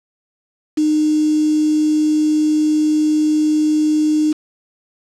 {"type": "tone with quantisation", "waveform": "sine", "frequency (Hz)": 305.8, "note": "D#4", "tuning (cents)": -30, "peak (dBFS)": -12, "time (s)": [0.77, 4.33], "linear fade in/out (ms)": 10, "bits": 5, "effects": ["low-pass 8000 Hz 12 dB/octave"]}